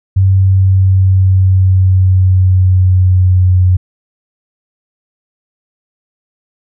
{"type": "tone with pitch glide", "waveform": "sine", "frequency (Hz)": [95.7, 91.43], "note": ["G2", "F#2"], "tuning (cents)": [-41, -20], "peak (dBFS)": -5, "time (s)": [0.16, 3.77], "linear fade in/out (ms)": 10, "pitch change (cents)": -79, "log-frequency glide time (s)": [0.27, 3.65], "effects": []}